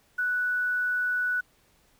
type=tone with quantisation; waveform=sine; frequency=1480 Hz; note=F#6; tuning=in tune; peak=-24 dBFS; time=0.18-1.41 s; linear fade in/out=10 ms; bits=9; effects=pink hiss -64 dBFS RMS until 1.99 s